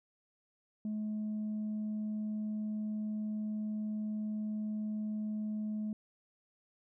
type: tone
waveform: sine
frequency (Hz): 213.4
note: G#3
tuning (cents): +47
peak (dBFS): -32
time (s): 0.85-5.93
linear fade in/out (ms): 2
effects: tanh soft clip ceiling -32 dBFS